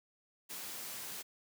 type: high-pass noise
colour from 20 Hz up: white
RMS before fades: -44 dBFS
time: 0.49-1.23 s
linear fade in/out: 20 ms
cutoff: 110 Hz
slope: 48 dB/octave
effects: none